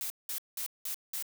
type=noise bursts; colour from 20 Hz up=blue; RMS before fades=-36 dBFS; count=5; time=0.01-1.225 s; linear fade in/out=0 ms; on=91 ms; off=190 ms; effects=none